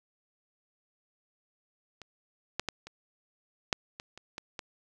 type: clicks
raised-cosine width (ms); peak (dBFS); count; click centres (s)
0.2; -28 / -12 / -14 / -27 / -8 / -23 / -29 / -21 / -20; 9; 2.017 / 2.596 / 2.687 / 2.87 / 3.728 / 3.999 / 4.176 / 4.381 / 4.592
effects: none